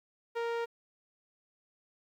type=tone with low-pass filter; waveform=sawtooth; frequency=466.2 Hz; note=A#4; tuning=in tune; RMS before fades=-34 dBFS; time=0.35-0.66 s; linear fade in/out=20 ms; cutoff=2800 Hz; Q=0.51; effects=11-bit